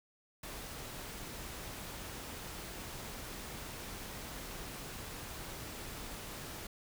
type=noise; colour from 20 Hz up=pink; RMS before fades=-45 dBFS; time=0.43-6.67 s; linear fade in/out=5 ms; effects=none